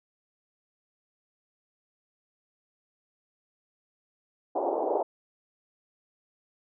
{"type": "band-pass noise", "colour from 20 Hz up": "white", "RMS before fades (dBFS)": -28, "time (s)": [4.55, 5.03], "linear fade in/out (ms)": 10, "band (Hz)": [320, 840], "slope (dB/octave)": 48, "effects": []}